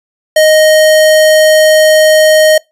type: tone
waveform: square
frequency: 622.3 Hz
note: D#5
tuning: in tune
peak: -4 dBFS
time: 0.36-2.58 s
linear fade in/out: 5 ms
effects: noise-tail reverb RT60 0.2 s tail -24 dB re dry + resampled to 32000 Hz